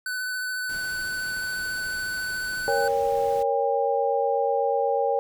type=tone with vibrato; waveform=square; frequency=1503 Hz; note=F#6; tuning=27 cents sharp; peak=-28 dBFS; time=0.06-2.88 s; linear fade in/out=2 ms; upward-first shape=triangle; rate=14 Hz; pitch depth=18 cents each way
type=noise; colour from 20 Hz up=pink; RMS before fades=-44 dBFS; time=0.69-3.43 s; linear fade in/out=5 ms
type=chord; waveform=sine; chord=G diminished; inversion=first; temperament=equal with one note detuned; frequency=466.2 / 554.4 / 802.3 Hz; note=Bb4 / Db5 / G5; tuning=0 / 0 / +40 cents; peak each=-25 dBFS; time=2.68-5.19 s; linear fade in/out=0 ms
effects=none